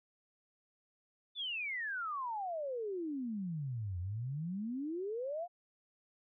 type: exponential two-way sweep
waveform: sine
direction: down then up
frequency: 3567 to 85.8 to 729 Hz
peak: -36 dBFS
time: 1.35-5.48 s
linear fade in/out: 50 ms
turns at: 3.99 s
effects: none